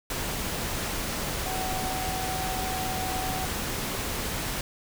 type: tone in noise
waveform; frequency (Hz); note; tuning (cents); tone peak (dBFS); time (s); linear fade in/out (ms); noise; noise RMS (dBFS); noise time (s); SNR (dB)
sine; 750; F#5; +23; -32; 1.46-3.45; 2; pink; -31; 0.1-4.61; -4
effects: none

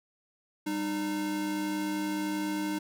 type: tone pair together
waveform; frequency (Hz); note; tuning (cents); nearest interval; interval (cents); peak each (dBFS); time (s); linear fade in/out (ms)
square; 195.59 / 305.5; G3 / D#4; -4 / -32; minor sixth; 772; -38 / -31; 0.66-2.79; 10
effects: none

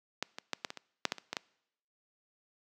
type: clicks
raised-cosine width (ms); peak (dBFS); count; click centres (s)
0.2; -14 / -22 / -14 / -16 / -22 / -25 / -9 / -13 / -26 / -17 / -15; 11; 0.226 / 0.385 / 0.533 / 0.648 / 0.704 / 0.773 / 1.053 / 1.121 / 1.183 / 1.33 / 1.368
effects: noise-tail reverb RT60 0.8 s tail -24 dB re dry + high-pass 200 Hz 12 dB/octave

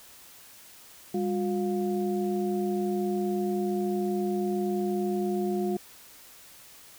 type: tone cluster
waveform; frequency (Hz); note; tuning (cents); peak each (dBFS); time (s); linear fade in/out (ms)
sine; 200.5 / 359.8 / 708; G3 / F#4 / F5; +39 / -48 / +23; -29 / -28 / -36; 1.14-5.77; 5
effects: white hiss -51 dBFS RMS until 6.98 s

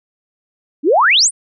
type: exponential sweep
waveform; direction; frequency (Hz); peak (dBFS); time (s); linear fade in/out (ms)
sine; up; 261.6 to 9956; -8; 0.83-1.31; 50
effects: none

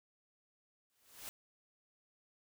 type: noise with exponential growth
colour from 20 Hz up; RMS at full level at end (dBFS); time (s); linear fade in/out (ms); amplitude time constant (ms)
white; -44; 0.9-1.29; 0; 84
effects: none

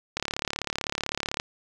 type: click train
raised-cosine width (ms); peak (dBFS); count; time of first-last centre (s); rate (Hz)
0.2; -10; 45; 0.17-1.399; 35.8
effects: none

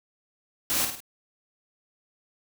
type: noise with echo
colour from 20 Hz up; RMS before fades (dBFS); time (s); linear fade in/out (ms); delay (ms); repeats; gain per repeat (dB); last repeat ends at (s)
white; -26; 0.7-0.85; 0; 51; 3; -6; 1.003
effects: none

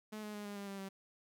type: tone with pitch steps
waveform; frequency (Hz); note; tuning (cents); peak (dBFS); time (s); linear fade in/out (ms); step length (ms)
sawtooth; 214.3 / 210.7 / 207.2 / 203.8 / 200.4 / 197.08 / 193.81; A3 / G#3 / G#3 / G#3 / G3 / G3 / G3; -45 / +25 / -4 / -32 / +38 / +10 / -19; -39; 0.12-0.89; 10; 110
effects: 13-bit

